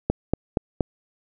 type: click train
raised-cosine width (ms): 2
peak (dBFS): -6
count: 4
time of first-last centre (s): 0.1-0.808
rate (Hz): 4.24
effects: none